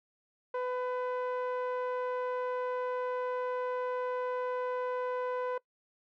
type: tone with low-pass filter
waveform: sawtooth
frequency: 501 Hz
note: B4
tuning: 25 cents sharp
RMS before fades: -34 dBFS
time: 0.54-5.58 s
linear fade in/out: 5 ms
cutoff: 1200 Hz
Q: 0.99
effects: noise-tail reverb RT60 0.1 s tail -22 dB re dry